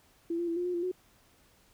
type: tone with pitch steps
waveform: sine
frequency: 336.7 / 345.1 / 334.7 / 353.9 / 358.3 / 344.7 / 365.9 Hz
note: E4 / F4 / E4 / F4 / F4 / F4 / F#4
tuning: +37 / -21 / +26 / +23 / +44 / -23 / -19 cents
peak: -29 dBFS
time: 0.3-0.916 s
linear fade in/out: 5 ms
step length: 88 ms
effects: pink hiss -64 dBFS RMS until 1.73 s